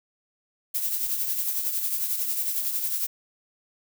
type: noise with tremolo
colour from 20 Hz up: violet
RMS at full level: -25 dBFS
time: 0.74-3.07 s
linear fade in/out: 10 ms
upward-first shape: triangle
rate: 11 Hz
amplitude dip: 55%
effects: none